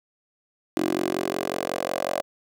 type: tone with high-pass filter sweep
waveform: 10% pulse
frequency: 45.47 Hz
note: F#1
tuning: 29 cents flat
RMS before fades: -27 dBFS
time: 0.77-2.22 s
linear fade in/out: 0 ms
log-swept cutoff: 330 to 570 Hz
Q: 4.6
effects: none